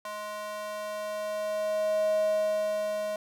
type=tone with high-pass filter sweep; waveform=square; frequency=210 Hz; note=G#3; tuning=19 cents sharp; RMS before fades=-30 dBFS; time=0.05-3.16 s; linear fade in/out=2 ms; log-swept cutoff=830 to 550 Hz; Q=8.6; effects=none